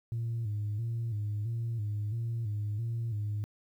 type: tone with vibrato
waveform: sine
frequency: 110 Hz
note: A2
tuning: in tune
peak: -29 dBFS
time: 0.12-3.44 s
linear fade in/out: 0 ms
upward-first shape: square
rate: 1.5 Hz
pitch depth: 89 cents each way
effects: tanh soft clip ceiling -28 dBFS + 11-bit